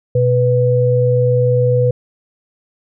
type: tone pair together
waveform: sine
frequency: 123.7 / 494.8 Hz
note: B2 / B4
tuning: +3 / +3 cents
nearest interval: 2 octaves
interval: 2400 cents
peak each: -13 dBFS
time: 0.15-1.91 s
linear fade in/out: 5 ms
effects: none